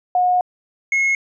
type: tone pair in turn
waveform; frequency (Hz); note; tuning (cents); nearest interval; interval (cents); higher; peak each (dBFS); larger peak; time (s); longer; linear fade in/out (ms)
sine / triangle; 724 / 2170; F#5 / C#7; -38 / -37; octave + perfect fifth; 1901; second; -13 / -13; neither; 0.15-0.41 / 0.92-1.15; first; 2
effects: resampled to 16000 Hz